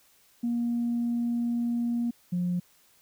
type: tone pair in turn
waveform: sine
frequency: 237 / 177.55 Hz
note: A#3 / F3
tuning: +29 / +29 cents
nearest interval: perfect fourth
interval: 500 cents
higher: first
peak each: -24 dBFS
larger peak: neither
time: 0.43-2.11 / 2.32-2.6 s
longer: first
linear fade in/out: 10 ms
effects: tanh soft clip ceiling -21 dBFS + white hiss -62 dBFS RMS until 3.01 s